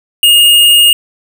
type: tone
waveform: square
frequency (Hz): 2848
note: F7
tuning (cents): +33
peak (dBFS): -4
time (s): 0.23-0.93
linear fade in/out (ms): 2
effects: none